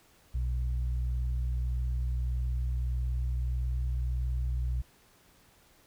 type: tone pair together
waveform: sine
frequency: 61.74 / 123.37 Hz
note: B1 / B2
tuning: 0 / -1 cents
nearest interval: octave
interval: 1199 cents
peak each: -28 / -38 dBFS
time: 0.34-4.82 s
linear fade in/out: 10 ms
effects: pink hiss -62 dBFS RMS until 5.86 s